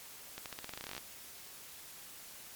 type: accelerating click train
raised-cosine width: 0.2 ms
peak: -24 dBFS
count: 17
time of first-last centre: 0.38-0.979 s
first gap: 78 ms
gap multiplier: 0.89
effects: white hiss -51 dBFS RMS until 2.55 s + MP3 96 kbps